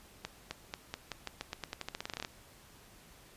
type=accelerating click train; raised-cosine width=0.2 ms; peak=-20 dBFS; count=21; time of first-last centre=0.25-2.249 s; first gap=260 ms; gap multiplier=0.88; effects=pink hiss -58 dBFS RMS until 3.36 s + resampled to 32000 Hz